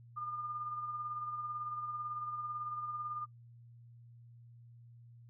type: tone with tremolo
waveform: sine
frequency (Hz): 1210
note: D#6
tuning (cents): -49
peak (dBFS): -36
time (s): 0.16-3.26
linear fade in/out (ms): 20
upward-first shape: sine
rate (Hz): 18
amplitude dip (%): 45
effects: noise-tail reverb RT60 0.1 s tail -21 dB re dry + added 118 Hz sine -54 dBFS peak until 5.29 s